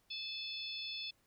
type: harmonic tone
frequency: 868 Hz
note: A5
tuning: 24 cents flat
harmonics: 3 / 4 / 5 / 6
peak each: -47 / -43 / -47 / -48 dBFS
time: 0.1-1.11 s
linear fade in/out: 10 ms
effects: pink hiss -74 dBFS RMS until 1.26 s